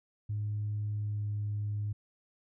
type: tone with pitch glide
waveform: sine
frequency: 104.8 to 104.02 Hz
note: G#2 to G#2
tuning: +16 to +3 cents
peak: -30 dBFS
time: 0.29-1.93 s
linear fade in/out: 10 ms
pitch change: -13 cents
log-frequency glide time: 0.96-1.26 s
effects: tanh soft clip ceiling -27 dBFS